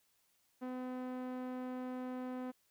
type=tone with low-pass filter; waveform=sawtooth; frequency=253.6 Hz; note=B3; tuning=46 cents sharp; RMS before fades=-42 dBFS; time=0.61-2.52 s; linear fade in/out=20 ms; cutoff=1400 Hz; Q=0.55; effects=white hiss -75 dBFS RMS until 2.7 s